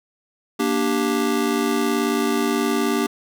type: chord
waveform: square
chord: G minor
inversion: first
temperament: just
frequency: 235.2 / 294 / 392 Hz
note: Bb3 / D4 / G4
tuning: +16 / +2 / 0 cents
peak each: -24 dBFS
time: 0.59-3.07 s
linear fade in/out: 10 ms
effects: none